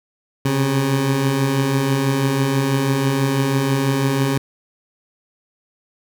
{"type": "beating tone pair", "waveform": "20% pulse", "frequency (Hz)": [130.81, 136.91], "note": ["C3", "C#3"], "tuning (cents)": [0, -21], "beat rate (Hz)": 6.1, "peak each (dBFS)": [-20, -12], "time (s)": [0.45, 4.38], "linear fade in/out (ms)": 5, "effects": []}